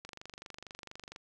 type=click train; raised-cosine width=0.2 ms; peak=-28 dBFS; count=28; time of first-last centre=0.05-1.161 s; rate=24.3 Hz; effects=none